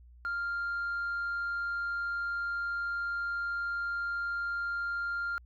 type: tone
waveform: sine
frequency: 1396.9 Hz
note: F6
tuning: in tune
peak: -29 dBFS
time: 0.25-5.38 s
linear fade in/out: 0 ms
effects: tanh soft clip ceiling -29 dBFS + added 60 Hz sine -52 dBFS peak until 5.45 s